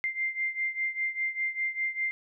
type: beating tone pair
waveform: sine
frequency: 2093 / 2098 Hz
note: C7 / C7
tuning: 0 / +4 cents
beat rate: 5 Hz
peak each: -30 / -33 dBFS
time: 0.04-2.11 s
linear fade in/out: 0 ms
effects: none